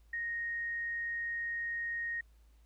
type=tone; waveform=sine; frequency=1864.7 Hz; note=A#6; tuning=in tune; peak=-34 dBFS; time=0.13-2.21 s; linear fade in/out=5 ms; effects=added 55 Hz sine -59 dBFS peak until 2.65 s + pink hiss -74 dBFS RMS until 2.65 s